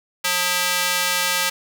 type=tone with high-pass filter; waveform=square; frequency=179.5 Hz; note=F3; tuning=48 cents sharp; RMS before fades=-21 dBFS; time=0.24-1.5 s; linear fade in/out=10 ms; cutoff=1600 Hz; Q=0.6; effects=none